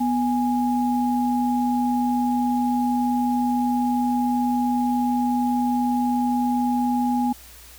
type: tone pair together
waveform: sine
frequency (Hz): 246.2 / 828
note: B3 / G#5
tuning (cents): -5 / -5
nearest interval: octave + major sixth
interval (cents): 2100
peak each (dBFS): -20 / -24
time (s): 0-7.33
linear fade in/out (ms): 10
effects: added 60 Hz sine -48 dBFS peak until 7.78 s + white hiss -46 dBFS RMS until 7.78 s